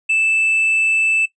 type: tone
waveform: triangle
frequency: 2637 Hz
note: E7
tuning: in tune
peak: -12 dBFS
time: 0.09-1.26 s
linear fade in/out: 10 ms
effects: noise-tail reverb RT60 0.1 s tail -17 dB re dry + resampled to 22050 Hz